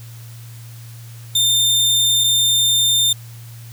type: tone pair in turn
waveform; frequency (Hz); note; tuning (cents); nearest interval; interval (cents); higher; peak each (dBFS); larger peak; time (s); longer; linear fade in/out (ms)
sawtooth; 3610 / 3610; A7 / A7; +44 / +44; unison; 0; neither; -10; neither; 1.35-2.24 / 2.24-3.13; neither; 5
effects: added 116 Hz sine -34 dBFS peak until 3.72 s + white hiss -45 dBFS RMS until 3.72 s